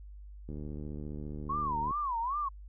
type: click train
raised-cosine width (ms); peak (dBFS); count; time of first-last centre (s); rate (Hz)
3; -29; 107; 0.49-1.909; 74.7
type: tone with vibrato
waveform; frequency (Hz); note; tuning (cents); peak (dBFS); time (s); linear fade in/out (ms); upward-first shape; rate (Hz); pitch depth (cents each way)
sine; 1046.5; C6; 0; -30; 1.49-2.49; 10; sine; 2.5; 240
effects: added 50 Hz sine -45 dBFS peak until 2.68 s